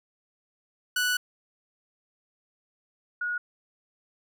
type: tone pair in turn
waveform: sawtooth / sine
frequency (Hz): 1480 / 1449.5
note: F#6 / F#6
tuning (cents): 0 / -36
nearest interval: unison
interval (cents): 36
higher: first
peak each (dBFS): -20 / -27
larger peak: first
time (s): 0.96-1.17 / 3.21-3.38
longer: first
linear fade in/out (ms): 5
effects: none